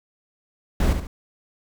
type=noise with echo; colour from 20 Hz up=brown; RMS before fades=-19 dBFS; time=0.8-0.93 s; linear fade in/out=2 ms; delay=70 ms; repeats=2; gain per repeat=-7 dB; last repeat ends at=1.07 s; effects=none